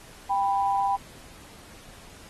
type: tone pair together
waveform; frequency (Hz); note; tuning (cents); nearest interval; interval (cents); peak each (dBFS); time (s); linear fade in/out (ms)
sine; 791.3 / 987.8; G5 / B5; +16 / 0; major third; 384; -23 / -26; 0.29-0.97; 20
effects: pink hiss -49 dBFS RMS until 2.29 s + AAC 32 kbps